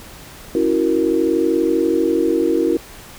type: chord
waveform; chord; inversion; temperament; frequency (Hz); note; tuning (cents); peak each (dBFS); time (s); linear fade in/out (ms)
sine; F# dominant seventh; second; equal; 277.2 / 329.6 / 370 / 466.2; C#4 / E4 / F#4 / A#4; 0 / 0 / 0 / 0; -23 / -17 / -20 / -20; 0.55-2.77; 2
effects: pink hiss -39 dBFS RMS until 3.18 s